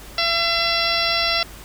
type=harmonic tone; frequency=676 Hz; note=E5; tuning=43 cents sharp; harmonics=1 / 2 / 3 / 4 / 5 / 6 / 7 / 8; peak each=-26 / -26 / -26 / -26 / -26 / -26 / -26 / -26 dBFS; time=0.18-1.43 s; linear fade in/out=2 ms; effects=added 50 Hz sine -41 dBFS peak until 1.64 s + pink hiss -41 dBFS RMS until 1.64 s